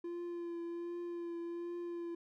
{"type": "tone with vibrato", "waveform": "triangle", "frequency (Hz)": 343.5, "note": "F4", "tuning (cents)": -29, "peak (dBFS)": -37, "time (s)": [0.04, 2.15], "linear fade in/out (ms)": 5, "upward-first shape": "triangle", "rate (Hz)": 1.3, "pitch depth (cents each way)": 23, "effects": []}